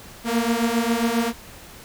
sawtooth beating tone pair, 228.3 / 235.7 Hz, A#3 / A#3, -36 / +19 cents, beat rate 7.4 Hz, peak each -19 / -18 dBFS, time 0.24-1.33 s, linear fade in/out 50 ms, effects pink hiss -43 dBFS RMS until 1.84 s

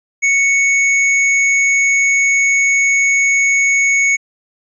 square tone, 2217 Hz, C#7, in tune, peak -11 dBFS, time 0.22-4.17 s, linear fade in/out 20 ms, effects resampled to 22050 Hz

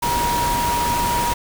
sine tone in noise, 953 Hz, A#5, 38 cents sharp, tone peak -19 dBFS, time 0.02-1.34 s, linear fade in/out 10 ms, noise pink, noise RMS -24 dBFS, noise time 0.02-1.34 s, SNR +2 dB, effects none

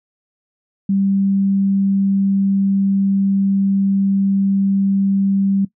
sine tone, 196 Hz, G3, in tune, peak -13 dBFS, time 0.89-5.65 s, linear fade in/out 5 ms, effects noise-tail reverb RT60 0.1 s tail -18 dB re dry

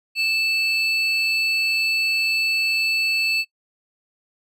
triangle tone pair together, 2637 / 4435 Hz, E7 / C#8, 0 / 0 cents, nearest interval major sixth, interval 900 cents, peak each -18 / -23 dBFS, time 0.15-3.45 s, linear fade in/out 50 ms, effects noise-tail reverb RT60 0.1 s tail -23 dB re dry + resampled to 32000 Hz

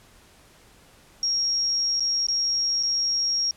sine tone with dropouts, 5588 Hz, F8, in tune, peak -21 dBFS, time 1.23-3.51 s, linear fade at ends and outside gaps 1 ms, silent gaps 1.997-2.005 / 2.268-2.285 / 2.828-2.833 s, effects pink hiss -54 dBFS RMS until 3.56 s + low-pass 12000 Hz 12 dB/octave

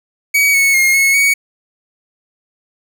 45% pulse tone with pitch steps, 2262 / 2208 / 2140 / 2187 / 2241 Hz, C#7 / C#7 / C7 / C#7 / C#7, +34 / -7 / +38 / -24 / +18 cents, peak -9 dBFS, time 0.34-1.34 s, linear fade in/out 10 ms, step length 200 ms, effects none

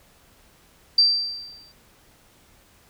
sine tone with exponential decay, 4689 Hz, D8, 4 cents flat, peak -11 dBFS, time 0.98-1.72 s, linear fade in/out 5 ms, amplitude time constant 160 ms, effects pink hiss -56 dBFS RMS until 2.89 s

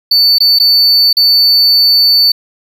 triangle tone with dropouts, 4500 Hz, C#8, 25 cents sharp, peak -4 dBFS, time 0.11-2.32 s, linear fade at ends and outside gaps 5 ms, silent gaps 0.385-0.403 / 0.588-0.598 / 1.13-1.168 s, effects none

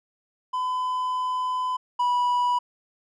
triangle tone pair in turn, 1010 / 980.1 Hz, B5 / B5, +39 / -13 cents, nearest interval minor second, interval 52 cents, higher first, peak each -22 / -18 dBFS, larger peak second, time 0.53-1.77 / 1.99-2.59 s, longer first, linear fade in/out 10 ms, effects resampled to 22050 Hz

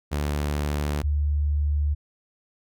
sawtooth / sine tone pair in turn, 73.42 / 73.42 Hz, D2 / D2, 0 / 0 cents, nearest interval unison, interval 0 cents, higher neither, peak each -20 dBFS, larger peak neither, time 0.11-1.03 / 1.03-1.95 s, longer neither, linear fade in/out 20 ms, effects none

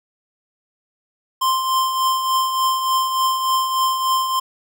square tone with tremolo, 1046.5 Hz, C6, in tune, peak -15 dBFS, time 1.41-4.4 s, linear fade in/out 10 ms, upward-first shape triangle, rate 3.4 Hz, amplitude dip 55%, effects none

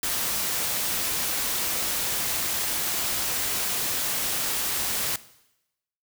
white noise, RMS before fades -27 dBFS, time 0.03-5.16 s, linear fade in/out 2 ms, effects noise-tail reverb RT60 0.9 s tail -18 dB re dry

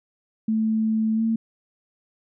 sine tone with pitch glide, 220 to 225.1 Hz, A3 to A3, 0 to +40 cents, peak -19 dBFS, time 0.48-1.36 s, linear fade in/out 5 ms, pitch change +40 cents, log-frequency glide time 1.15-1.22 s, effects none

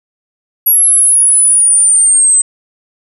sine linear sweep, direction down, 11410 to 8080 Hz, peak -5 dBFS, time 0.66-2.42 s, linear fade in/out 10 ms, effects none

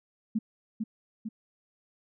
sine tone with echo, 220 Hz, A3, in tune, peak -24 dBFS, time 0.35-0.39 s, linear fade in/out 10 ms, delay 450 ms, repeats 2, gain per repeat -4 dB, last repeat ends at 1.29 s, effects none

